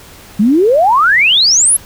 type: exponential sweep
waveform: sine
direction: up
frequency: 194.1 to 11490 Hz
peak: -6 dBFS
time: 0.39-1.77 s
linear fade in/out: 10 ms
effects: pink hiss -37 dBFS RMS until 1.85 s